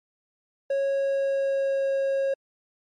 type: tone with pitch glide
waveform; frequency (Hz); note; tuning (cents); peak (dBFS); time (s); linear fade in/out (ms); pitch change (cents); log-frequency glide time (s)
triangle; 550 to 544.6; C#5 to C#5; -14 to -31; -20; 0.7-2.34; 5; -17; 0.87-1.9
effects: MP3 48 kbps

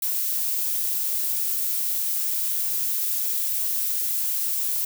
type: noise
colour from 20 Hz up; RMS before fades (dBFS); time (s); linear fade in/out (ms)
violet; -25; 0.02-4.85; 5
effects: none

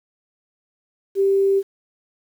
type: tone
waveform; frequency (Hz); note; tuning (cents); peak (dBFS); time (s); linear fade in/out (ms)
sine; 392; G4; 0; -14; 1.15-1.63; 50
effects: 8-bit

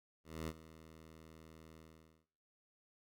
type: tone with ADSR envelope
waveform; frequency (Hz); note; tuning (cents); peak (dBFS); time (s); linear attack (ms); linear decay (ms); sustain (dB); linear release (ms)
10% pulse; 80; D#2; +49; -31; 0.24-2.26; 240; 48; -17; 480
effects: noise-tail reverb RT60 0.8 s tail -20 dB re dry

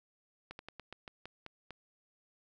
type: slowing click train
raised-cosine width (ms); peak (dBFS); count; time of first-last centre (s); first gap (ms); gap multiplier
0.3; -29; 9; 0.51-1.707; 81; 1.17
effects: none

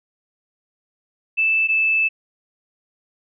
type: tone pair in turn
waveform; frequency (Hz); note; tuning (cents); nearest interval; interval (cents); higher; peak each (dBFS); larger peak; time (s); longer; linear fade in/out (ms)
sine; 2637 / 2628; E7 / E7; 0 / -6; unison; 6; first; -15 / -15; neither; 1.37-1.68 / 1.68-2.09; second; 20
effects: none

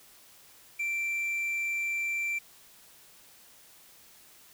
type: tone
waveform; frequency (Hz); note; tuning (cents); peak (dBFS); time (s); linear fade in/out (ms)
triangle; 2349; D7; 0; -27; 0.79-2.39; 10
effects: white hiss -56 dBFS RMS until 4.53 s

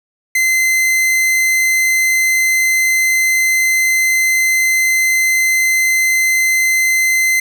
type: tone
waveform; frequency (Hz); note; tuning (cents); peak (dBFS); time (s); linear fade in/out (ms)
45% pulse; 2064; C7; -24; -11; 0.35-7.4; 5
effects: none

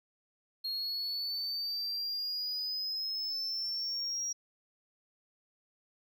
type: exponential sweep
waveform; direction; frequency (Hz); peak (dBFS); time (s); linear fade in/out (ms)
triangle; up; 4265 to 5680; -32; 0.64-4.33; 10
effects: none

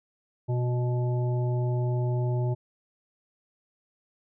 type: harmonic tone with a mistuned harmonic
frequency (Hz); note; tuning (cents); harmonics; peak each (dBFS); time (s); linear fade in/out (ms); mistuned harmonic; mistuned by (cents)
123.4; B2; -1; 1 / 3 / 5 / 7; -24 / -34 / -38 / -41; 0.48-2.55; 20; 3; -17
effects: none

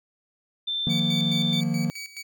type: tone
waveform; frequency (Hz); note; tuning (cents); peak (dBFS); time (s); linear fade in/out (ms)
sine; 3558; A7; +19; -25; 0.67-1.61; 10
type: chord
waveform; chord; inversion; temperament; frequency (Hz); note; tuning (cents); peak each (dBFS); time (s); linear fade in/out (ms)
triangle; Eb suspended second; none; equal with one note detuned; 155.56 / 177.97 / 233.1; Eb3 / F3 / Bb3; 0 / +33 / 0; -25; 0.87-1.9; 0
type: tone with tremolo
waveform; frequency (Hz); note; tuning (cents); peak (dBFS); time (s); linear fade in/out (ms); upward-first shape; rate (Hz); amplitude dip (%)
20% pulse; 2274; C#7; +44; -29; 0.89-2.23; 20; square; 4.7; 75
effects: none

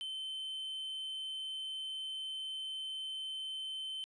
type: tone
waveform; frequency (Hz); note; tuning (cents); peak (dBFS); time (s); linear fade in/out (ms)
triangle; 3078; G7; -32; -37; 0.01-4.04; 0
effects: resampled to 22050 Hz

